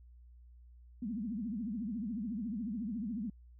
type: tone with vibrato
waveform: sine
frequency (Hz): 220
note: A3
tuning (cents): 0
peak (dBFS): -35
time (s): 1.02-3.3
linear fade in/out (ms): 5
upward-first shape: triangle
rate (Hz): 14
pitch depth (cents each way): 270
effects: added 60 Hz sine -54 dBFS peak until 3.59 s